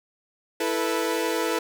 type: chord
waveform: sawtooth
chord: E suspended fourth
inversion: none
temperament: equal with one note detuned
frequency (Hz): 329.6 / 440 / 491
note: E4 / A4 / B4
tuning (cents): 0 / 0 / -10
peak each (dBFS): -24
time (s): 0.6-1.59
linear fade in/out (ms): 5
effects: none